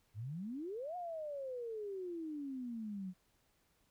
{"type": "exponential two-way sweep", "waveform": "sine", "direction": "up then down", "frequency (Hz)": [96.6, 730, 179.4], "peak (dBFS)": -40, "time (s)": [0.14, 3.14], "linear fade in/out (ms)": 50, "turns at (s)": 0.96, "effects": ["pink hiss -75 dBFS RMS until 3.9 s"]}